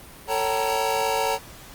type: tone cluster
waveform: square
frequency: 446.2 / 555 / 765 / 894 / 949 Hz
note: A4 / C#5 / G5 / A5 / A#5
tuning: +24 / +2 / -42 / +27 / +31 cents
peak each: -29 dBFS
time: 0.27-1.39 s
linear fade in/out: 50 ms
effects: pink hiss -44 dBFS RMS until 1.74 s + Opus 32 kbps